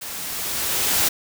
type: noise with level ramp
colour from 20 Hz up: white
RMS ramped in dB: -33 to -18 dBFS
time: 0.01-1.09 s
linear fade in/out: 10 ms
effects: none